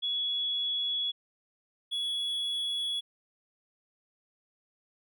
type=tone pair in turn; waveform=sine / triangle; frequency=3374 / 3374 Hz; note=G#7 / G#7; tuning=+27 / +27 cents; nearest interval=unison; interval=0 cents; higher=neither; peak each=-28 dBFS; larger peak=neither; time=0.02-1.12 / 1.91-3.01 s; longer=neither; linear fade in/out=20 ms; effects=none